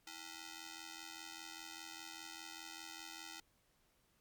5% pulse ring-modulated tone, 563 Hz, C#5, 27 cents sharp, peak -34 dBFS, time 0.07-3.4 s, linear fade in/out 0 ms, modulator 239 Hz, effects pink hiss -75 dBFS RMS until 4.2 s + MP3 96 kbps

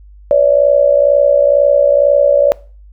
sine tone with amplitude modulation, 573 Hz, D5, 43 cents flat, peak -3 dBFS, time 0.31-2.52 s, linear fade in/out 0 ms, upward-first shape sine, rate 62.1 Hz, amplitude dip 75%, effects noise-tail reverb RT60 0.4 s tail -22 dB re dry + added 50 Hz sine -36 dBFS peak until 2.92 s

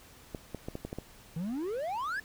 clicks, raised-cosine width 2 ms, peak -23 dBFS, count 7, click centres 0.348 / 0.547 / 0.685 / 0.754 / 0.85 / 0.929 / 0.986 s
triangle exponential sweep, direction up, 154 to 1770 Hz, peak -30 dBFS, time 1.36-2.2 s, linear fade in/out 5 ms
effects pink hiss -55 dBFS RMS until 2.24 s

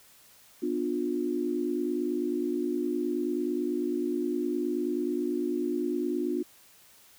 sine chord, B diminished, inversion none, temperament just, 246.9 / 296.3 / 355.6 Hz, B3 / D4 / F4, 0 / +15 / +31 cents, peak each -33 / -31 / -30 dBFS, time 0.62-6.43 s, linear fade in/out 10 ms, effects white hiss -57 dBFS RMS until 7.18 s

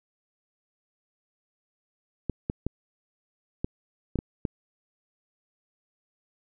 clicks, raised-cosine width 3 ms, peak -14 dBFS, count 7, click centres 2.297 / 2.499 / 2.666 / 3.645 / 4.157 / 4.189 / 4.452 s, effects none

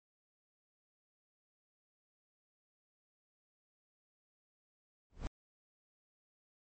brown noise with exponential growth, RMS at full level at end -33 dBFS, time 5.1-5.27 s, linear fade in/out 0 ms, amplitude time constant 35 ms, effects MP3 32 kbps

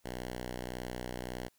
5% pulse tone, 61.74 Hz, B1, in tune, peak -27 dBFS, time 0.04-1.49 s, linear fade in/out 20 ms, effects white hiss -72 dBFS RMS until 1.58 s

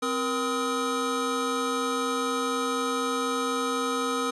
square tone cluster, 262 / 473.9 / 1022 / 1266 Hz, C4 / A#4 / C6 / D#6, +2 / +28 / -41 / +30 cents, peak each -32 / -31 / -38 / -30 dBFS, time 0.02-4.31 s, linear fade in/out 10 ms, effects resampled to 24000 Hz

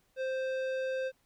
sine tone with tanh clipping, 523.3 Hz, C5, in tune, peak -33 dBFS, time 0.16-1.12 s, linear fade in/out 50 ms, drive 14 dB, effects pink hiss -72 dBFS RMS until 1.25 s

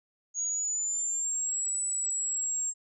sine exponential two-way sweep, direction up then down, 6645 to 7930 to 7490 Hz, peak -28 dBFS, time 0.34-2.74 s, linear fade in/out 50 ms, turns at 1.81 s, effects none

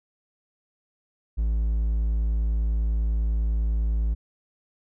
triangle tone, 55 Hz, A1, in tune, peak -19 dBFS, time 1.37-4.15 s, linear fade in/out 20 ms, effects none

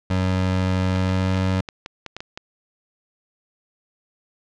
25% pulse tone with pitch glide, 93 to 93.92 Hz, F#2 to F#2, +9 to +26 cents, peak -15 dBFS, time 0.1-1.61 s, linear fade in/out 5 ms, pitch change +17 cents, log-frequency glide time 0.91-1.37 s
clicks, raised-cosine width 0.2 ms, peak -15 dBFS, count 10, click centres 0.959 / 1.093 / 1.345 / 1.375 / 1.688 / 1.861 / 2.063 / 2.166 / 2.205 / 2.375 s
effects low-pass 5000 Hz 12 dB/octave

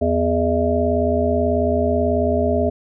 harmonic tone with a mistuned harmonic, 83 Hz, E2, 12 cents sharp, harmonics 1 / 3 / 5 / 7 / 8, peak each -22 / -22 / -22 / -22 / -22 dBFS, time 0.01-2.7 s, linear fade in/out 10 ms, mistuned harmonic 7, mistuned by +72 cents, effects none

